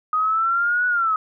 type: exponential two-way sweep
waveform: sine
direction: up then down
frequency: 1244.5 to 1481 to 1259 Hz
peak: -17 dBFS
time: 0.13-1.16 s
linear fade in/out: 2 ms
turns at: 0.87 s
effects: none